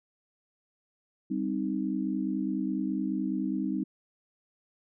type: chord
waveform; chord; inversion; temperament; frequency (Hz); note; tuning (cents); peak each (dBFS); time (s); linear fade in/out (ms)
sine; C minor; second; equal with one note detuned; 196.79 / 261.6 / 311.1; G3 / C4 / Eb4; +7 / 0 / 0; -32; 1.3-3.84; 10
effects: none